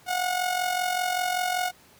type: tone with amplitude modulation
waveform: sawtooth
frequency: 727 Hz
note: F#5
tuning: 31 cents flat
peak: -18 dBFS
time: 0.06-1.72 s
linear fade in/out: 50 ms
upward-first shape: sine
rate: 45.2 Hz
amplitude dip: 60%
effects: pink hiss -55 dBFS RMS until 1.99 s + high-pass 80 Hz 12 dB/octave